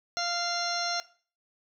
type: harmonic tone with a mistuned harmonic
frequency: 695 Hz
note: F5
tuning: 9 cents flat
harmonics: 1 / 2 / 3 / 4 / 5 / 6 / 8 / 9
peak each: -33 / -34 / -40 / -42 / -44 / -34 / -36 / -41 dBFS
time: 0.17-1 s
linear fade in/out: 0 ms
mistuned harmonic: 8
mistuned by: -17 cents
effects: noise-tail reverb RT60 0.4 s tail -17 dB re dry